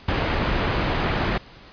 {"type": "low-pass noise", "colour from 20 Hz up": "pink", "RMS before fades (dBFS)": -23, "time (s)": [0.08, 1.38], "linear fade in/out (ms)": 5, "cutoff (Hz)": 2700, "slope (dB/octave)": 12, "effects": ["pink hiss -46 dBFS RMS until 1.72 s", "resampled to 11025 Hz"]}